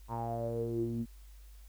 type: tone with low-pass filter sweep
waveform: sawtooth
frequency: 116.54 Hz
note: A#2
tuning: in tune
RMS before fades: -35 dBFS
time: 0.08-1.06 s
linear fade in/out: 50 ms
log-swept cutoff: 990 to 240 Hz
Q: 9.1
effects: added 50 Hz sine -50 dBFS peak until 1.68 s + white hiss -65 dBFS RMS until 1.68 s